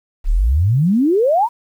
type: exponential sweep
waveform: sine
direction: up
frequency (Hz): 30.87 to 990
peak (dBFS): -11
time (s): 0.24-1.49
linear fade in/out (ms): 50
effects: 8-bit